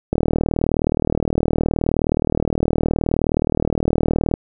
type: click train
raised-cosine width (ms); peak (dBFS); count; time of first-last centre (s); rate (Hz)
2; -4; 166; 0.13-4.339; 39.2
effects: none